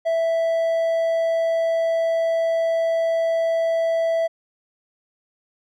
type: tone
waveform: triangle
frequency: 659.3 Hz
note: E5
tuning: in tune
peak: -16 dBFS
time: 0.05-4.28 s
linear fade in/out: 20 ms
effects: none